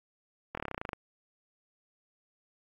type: slowing click train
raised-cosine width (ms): 0.5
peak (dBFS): -20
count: 13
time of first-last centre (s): 0.55-0.932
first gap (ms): 24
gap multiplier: 1.05
effects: AAC 64 kbps